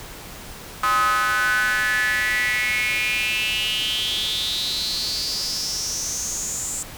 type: tone with high-pass filter sweep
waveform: square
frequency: 115.2 Hz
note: A#2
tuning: 20 cents flat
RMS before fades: -23 dBFS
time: 0.83-6.83 s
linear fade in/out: 5 ms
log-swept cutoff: 1200 to 7600 Hz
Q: 8
effects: pink hiss -38 dBFS RMS until 6.97 s